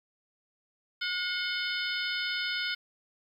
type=harmonic tone with a mistuned harmonic; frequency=723 Hz; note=F#5; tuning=40 cents flat; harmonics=2 / 3 / 4 / 5 / 6 / 7; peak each=-34 / -36 / -37 / -38 / -39 / -39 dBFS; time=1.01-2.75 s; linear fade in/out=10 ms; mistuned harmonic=4; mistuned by=+79 cents; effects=10-bit